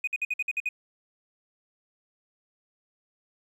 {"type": "tone bursts", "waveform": "triangle", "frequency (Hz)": 2489, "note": "D#7", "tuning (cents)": 0, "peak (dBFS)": -22, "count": 8, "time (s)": [0.04, 0.69], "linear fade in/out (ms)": 5, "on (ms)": 34, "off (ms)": 54, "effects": ["tanh soft clip ceiling -22 dBFS"]}